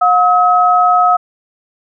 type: tone pair together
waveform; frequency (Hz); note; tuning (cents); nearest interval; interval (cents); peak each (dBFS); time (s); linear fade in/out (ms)
sine; 719.5 / 1279; F#5 / D#6; -49 / +47; minor seventh; 996; -10; 0.01-1.17; 10
effects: none